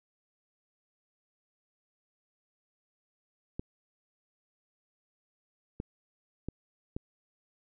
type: clicks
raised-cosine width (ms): 3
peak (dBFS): -22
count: 4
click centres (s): 3.595 / 5.801 / 6.486 / 6.965
effects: none